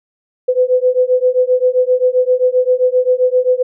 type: beating tone pair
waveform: sine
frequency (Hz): 501 / 508.6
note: B4 / C5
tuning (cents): +25 / -49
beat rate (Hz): 7.6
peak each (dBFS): -13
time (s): 0.48-3.63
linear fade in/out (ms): 10
effects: none